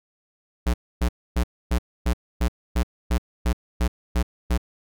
square tone bursts, 60.2 Hz, B1, 44 cents flat, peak -19 dBFS, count 12, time 0.66-4.578 s, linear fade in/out 10 ms, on 79 ms, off 270 ms, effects none

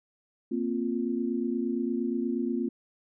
sine chord, Bb suspended second, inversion none, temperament equal, 233.1 / 261.6 / 349.2 Hz, Bb3 / C4 / F4, 0 / 0 / 0 cents, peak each -30 / -31 / -32 dBFS, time 0.51-2.69 s, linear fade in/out 10 ms, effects none

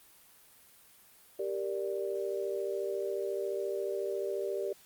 sine chord, G minor, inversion none, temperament equal, 392 / 466.2 / 587.3 Hz, G4 / Bb4 / D5, 0 / 0 / 0 cents, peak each -34 / -38 / -37 dBFS, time 1.39-4.73 s, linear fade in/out 5 ms, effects white hiss -59 dBFS RMS until 4.85 s + Opus 32 kbps

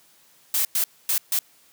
blue noise bursts at uneven times, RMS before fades -22 dBFS, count 4, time 0.54-0.65 / 0.75-0.84 / 1.09-1.18 / 1.32-1.39 s, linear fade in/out 2 ms, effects white hiss -57 dBFS RMS until 1.72 s + high-pass 100 Hz 12 dB/octave

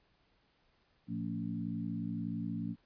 harmonic tone with a mistuned harmonic, 56.7 Hz, A#1, 47 cents flat, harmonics 2 / 3 / 4 / 5, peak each -43 / -39 / -39 / -42 dBFS, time 1.07-2.76 s, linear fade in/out 50 ms, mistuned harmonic 3, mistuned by +50 cents, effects pink hiss -72 dBFS RMS until 2.85 s + resampled to 11025 Hz

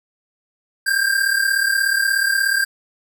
square tone pair together, 1572 / 1608.7 Hz, G6 / G6, +4 / +44 cents, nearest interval unison, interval 40 cents, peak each -20 / -19 dBFS, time 0.86-2.65 s, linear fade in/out 10 ms, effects none

